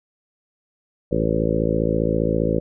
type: harmonic tone with a mistuned harmonic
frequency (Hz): 55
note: A1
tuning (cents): 0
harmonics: 1 / 2 / 3 / 4 / 5 / 6 / 7 / 8 / 9 / 10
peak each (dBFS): -28 / -28 / -25 / -27 / -28 / -27 / -28 / -27 / -25 / -29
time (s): 1.11-2.6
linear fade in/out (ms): 10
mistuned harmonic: 10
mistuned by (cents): +17
effects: none